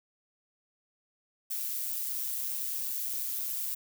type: noise with amplitude modulation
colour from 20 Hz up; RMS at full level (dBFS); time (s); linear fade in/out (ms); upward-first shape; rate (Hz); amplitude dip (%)
violet; -32; 1.5-3.75; 10; sine; 128; 45
effects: none